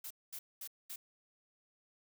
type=noise bursts; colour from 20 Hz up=blue; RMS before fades=-45 dBFS; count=4; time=0.04-0.96 s; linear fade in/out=5 ms; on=65 ms; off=220 ms; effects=none